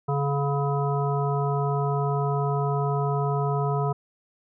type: harmonic tone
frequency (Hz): 141.3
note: C#3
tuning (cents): +34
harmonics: 1 / 3 / 5 / 7 / 9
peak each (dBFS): -24 / -29 / -31 / -32 / -34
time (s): 0.08-3.93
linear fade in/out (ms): 10
effects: none